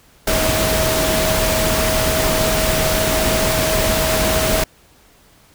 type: tone in noise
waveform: sine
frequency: 637 Hz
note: D#5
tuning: 41 cents sharp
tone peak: -20 dBFS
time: 0.27-4.64 s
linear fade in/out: 5 ms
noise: pink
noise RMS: -18 dBFS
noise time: 0.27-4.64 s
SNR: -5 dB
effects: pink hiss -51 dBFS RMS until 5.54 s